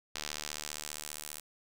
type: tone with band-pass filter sweep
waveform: sawtooth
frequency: 75 Hz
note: D2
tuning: 37 cents sharp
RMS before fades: -42 dBFS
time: 0.15-1.4 s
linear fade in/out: 5 ms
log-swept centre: 4900 to 11000 Hz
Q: 1
effects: none